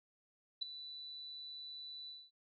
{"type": "tone with ADSR envelope", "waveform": "sine", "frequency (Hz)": 3975, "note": "B7", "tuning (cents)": 10, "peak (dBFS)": -32, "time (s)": [0.61, 2.31], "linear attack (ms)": 14, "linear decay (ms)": 7, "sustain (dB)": -14, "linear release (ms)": 230, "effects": []}